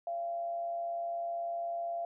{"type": "tone with frequency modulation", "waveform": "sine", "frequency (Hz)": 684, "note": "F5", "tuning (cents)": -36, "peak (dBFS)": -33, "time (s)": [0.07, 2.05], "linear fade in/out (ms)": 2, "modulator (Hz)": 118, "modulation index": 0.24, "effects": []}